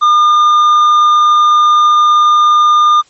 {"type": "tone with tanh clipping", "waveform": "sine", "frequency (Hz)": 1209, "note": "D6", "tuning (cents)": 50, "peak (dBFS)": -6, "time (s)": [0.01, 3.02], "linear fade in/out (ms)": 20, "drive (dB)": 6, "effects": ["white hiss -49 dBFS RMS until 3.09 s", "MP3 32 kbps"]}